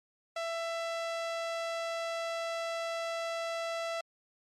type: tone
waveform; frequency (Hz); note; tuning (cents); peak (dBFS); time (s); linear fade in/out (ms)
sawtooth; 666; E5; +18; -29; 0.36-4.01; 5
effects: low-pass 6000 Hz 12 dB/octave + MP3 64 kbps